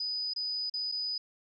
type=tone with dropouts; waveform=sine; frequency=4978 Hz; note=D#8; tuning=in tune; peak=-31 dBFS; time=0-1.18 s; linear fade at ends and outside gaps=5 ms; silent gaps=0.336-0.361 / 0.698-0.738 / 0.917-0.921 s; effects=none